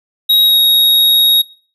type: tone with pitch glide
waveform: square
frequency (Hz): 3804 to 3771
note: A#7 to A#7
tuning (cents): +34 to +19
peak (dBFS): -8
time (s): 0.29-1.42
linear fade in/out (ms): 10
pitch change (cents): -15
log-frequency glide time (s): 0.44-0.57
effects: noise-tail reverb RT60 0.4 s tail -20 dB re dry